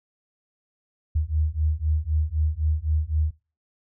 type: beating tone pair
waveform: sine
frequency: 75.5 / 79.4 Hz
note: D2 / D#2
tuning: +48 / +36 cents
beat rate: 3.9 Hz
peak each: -24 / -24 dBFS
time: 1.15-3.31 s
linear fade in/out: 10 ms
effects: noise-tail reverb RT60 0.3 s tail -20 dB re dry